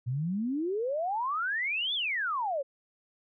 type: exponential two-way sweep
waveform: sine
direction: up then down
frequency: 116.4 to 3573 to 523 Hz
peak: -28 dBFS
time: 0.06-2.63 s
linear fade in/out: 20 ms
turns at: 1.94 s
effects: none